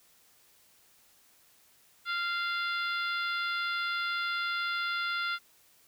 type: harmonic tone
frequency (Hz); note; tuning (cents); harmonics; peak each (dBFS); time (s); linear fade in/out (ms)
694; F5; -11; 2 / 3 / 4 / 5 / 6 / 7; -31 / -38 / -42 / -39 / -44 / -47; 2.05-5.39; 50
effects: white hiss -63 dBFS RMS until 5.87 s